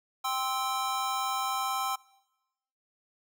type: chord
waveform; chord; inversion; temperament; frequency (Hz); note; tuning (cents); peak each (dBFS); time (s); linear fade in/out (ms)
square; C major; second; just; 784.9 / 1046.5 / 1308.1; G5 / C6 / E6; +2 / 0 / -14; -34; 0.24-1.96; 10
effects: noise-tail reverb RT60 1.0 s tail -23 dB re dry